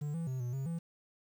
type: tone with pitch steps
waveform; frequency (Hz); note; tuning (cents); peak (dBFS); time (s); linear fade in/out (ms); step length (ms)
triangle; 147.7 / 166.2 / 129.6 / 122 / 134.8 / 167.4; D3 / E3 / C3 / B2 / C#3 / E3; +10 / +15 / -16 / -21 / -48 / +27; -32; 0.01-0.79; 10; 130
effects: 10-bit